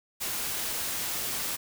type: noise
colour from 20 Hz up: white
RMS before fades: -32 dBFS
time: 0.2-1.57 s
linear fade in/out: 20 ms
effects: none